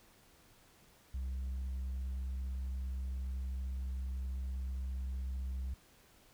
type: tone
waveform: sine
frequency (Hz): 65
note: C2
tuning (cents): -11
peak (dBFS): -33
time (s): 1.14-5.74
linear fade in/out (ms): 5
effects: tanh soft clip ceiling -35 dBFS + pink hiss -64 dBFS RMS until 6.33 s